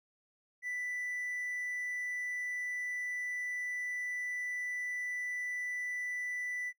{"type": "tone with hard clipping", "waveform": "triangle", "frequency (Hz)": 1981, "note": "B6", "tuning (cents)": 5, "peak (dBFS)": -36, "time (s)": [0.62, 6.73], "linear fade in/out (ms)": 50, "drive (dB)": 5, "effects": ["noise-tail reverb RT60 0.1 s tail -22 dB re dry"]}